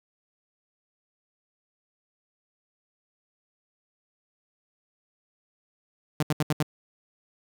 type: tone bursts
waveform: sawtooth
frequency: 151.5 Hz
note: D#3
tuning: 46 cents flat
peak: -18 dBFS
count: 5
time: 6.2-6.628 s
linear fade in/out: 2 ms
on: 28 ms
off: 72 ms
effects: none